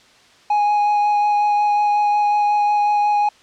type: tone with vibrato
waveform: triangle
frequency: 830 Hz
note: G#5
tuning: 1 cent flat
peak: -12 dBFS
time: 0.5-3.29 s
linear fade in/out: 5 ms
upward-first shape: sine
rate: 5.5 Hz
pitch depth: 10 cents each way
effects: white hiss -50 dBFS RMS until 3.42 s + low-pass 5000 Hz 12 dB/octave